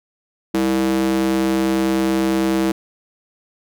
square tone with high-pass filter, 65.41 Hz, C2, in tune, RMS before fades -18 dBFS, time 0.54-2.72 s, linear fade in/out 5 ms, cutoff 270 Hz, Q 9.5, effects none

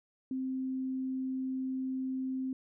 sine tone, 261.3 Hz, C4, 2 cents flat, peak -32 dBFS, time 0.31-2.53 s, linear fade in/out 2 ms, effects none

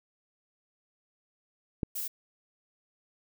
click, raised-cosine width 3 ms, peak -16 dBFS, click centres 1.832 s
violet noise, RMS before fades -35 dBFS, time 1.95-2.08 s, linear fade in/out 10 ms
effects none

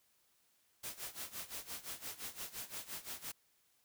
white noise with tremolo, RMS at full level -43 dBFS, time 0.83-3.32 s, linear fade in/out 10 ms, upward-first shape sine, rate 5.8 Hz, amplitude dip 85%, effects white hiss -74 dBFS RMS until 3.84 s

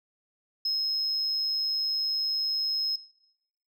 sine tone, 5150 Hz, E8, 41 cents flat, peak -23 dBFS, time 0.65-2.96 s, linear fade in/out 5 ms, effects noise-tail reverb RT60 1.0 s tail -23 dB re dry + tanh soft clip ceiling -23 dBFS

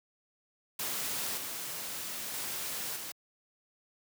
white noise with level steps, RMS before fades -35 / -39 / -37 / -41 dBFS, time 0.79-3.12 s, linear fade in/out 5 ms, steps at 1.37 / 2.34 / 2.96 s, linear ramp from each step 5 ms, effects high-pass 100 Hz 12 dB/octave

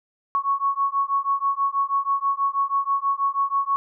sine beating tone pair, 1105 / 1111.2 Hz, C#6 / C#6, -6 / +4 cents, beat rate 6.2 Hz, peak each -23 dBFS, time 0.35-3.76 s, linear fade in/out 0 ms, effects none

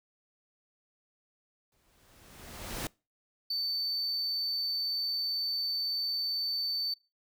pink noise with exponential growth, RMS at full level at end -34 dBFS, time 1.72-2.87 s, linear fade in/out 2 ms, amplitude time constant 250 ms
triangle tone, 4541 Hz, C#8, 41 cents sharp, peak -29 dBFS, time 3.5-6.94 s, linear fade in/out 5 ms
effects noise-tail reverb RT60 0.3 s tail -25 dB re dry

